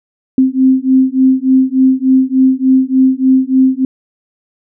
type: beating tone pair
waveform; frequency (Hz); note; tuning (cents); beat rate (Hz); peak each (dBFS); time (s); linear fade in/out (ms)
sine; 260 / 263.4; C4 / C4; -11 / +12; 3.4; -10; 0.38-3.85; 2
effects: none